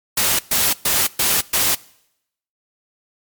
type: noise bursts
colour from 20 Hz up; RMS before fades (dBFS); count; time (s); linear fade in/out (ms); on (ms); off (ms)
white; -17; 5; 0.17-1.75; 5; 220; 120
effects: noise-tail reverb RT60 0.8 s tail -23 dB re dry + MP3 96 kbps